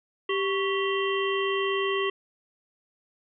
harmonic tone with a mistuned harmonic, 392 Hz, G4, in tune, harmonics 1 / 3 / 5 / 7 / 8, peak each -26 / -31 / -33 / -34 / -35 dBFS, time 0.29-2.1 s, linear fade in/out 5 ms, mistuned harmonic 3, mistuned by -93 cents, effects none

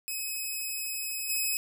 5% pulse tone with level steps, 2552 Hz, D#7, 43 cents sharp, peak -23 / -18 dBFS, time 0.08-1.57 s, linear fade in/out 0 ms, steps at 1.29 s, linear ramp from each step 10 ms, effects none

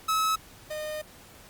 45% pulse tone pair in turn, 1290 / 612.1 Hz, E6 / D#5, -38 / -28 cents, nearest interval octave + minor second, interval 1290 cents, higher first, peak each -23 / -32 dBFS, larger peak first, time 0.08-0.36 / 0.7-1.02 s, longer second, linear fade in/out 10 ms, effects pink hiss -51 dBFS RMS until 1.49 s + Opus 48 kbps

